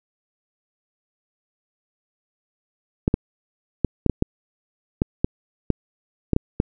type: clicks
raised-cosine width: 3 ms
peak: -4 dBFS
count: 12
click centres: 3.079 / 3.141 / 3.847 / 4.063 / 4.097 / 4.224 / 5.019 / 5.245 / 5.703 / 6.333 / 6.364 / 6.601 s
effects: none